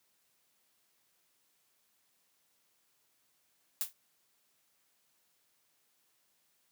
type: noise with exponential decay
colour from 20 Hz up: blue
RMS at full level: -29 dBFS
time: 3.81-3.93 s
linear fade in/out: 1 ms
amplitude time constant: 26 ms
effects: white hiss -74 dBFS RMS until 6.71 s + high-pass 100 Hz 12 dB/octave